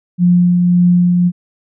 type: tone with tremolo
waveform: sine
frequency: 176.9 Hz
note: F3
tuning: 23 cents sharp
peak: -6 dBFS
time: 0.18-1.32 s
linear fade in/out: 50 ms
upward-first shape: triangle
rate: 1.8 Hz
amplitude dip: 30%
effects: none